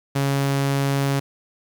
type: tone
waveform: sawtooth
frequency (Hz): 138.59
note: C#3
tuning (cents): 0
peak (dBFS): -15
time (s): 0.15-1.2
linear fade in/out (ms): 10
effects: 8-bit